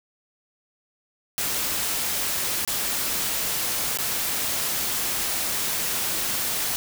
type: noise with dropouts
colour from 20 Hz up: white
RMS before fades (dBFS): -26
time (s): 1.38-6.76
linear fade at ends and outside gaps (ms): 0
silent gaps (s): 2.65-2.676 / 3.973-3.987
effects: none